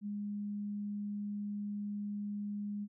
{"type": "tone", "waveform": "sine", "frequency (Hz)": 205.5, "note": "G#3", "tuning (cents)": -18, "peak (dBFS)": -36, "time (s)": [0.01, 2.88], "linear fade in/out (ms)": 50, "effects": []}